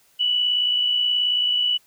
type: tone with amplitude modulation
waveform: sine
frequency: 2957 Hz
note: F#7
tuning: 2 cents flat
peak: -16 dBFS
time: 0.19-1.78 s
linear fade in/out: 20 ms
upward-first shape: sine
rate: 58.6 Hz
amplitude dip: 40%
effects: white hiss -59 dBFS RMS until 1.86 s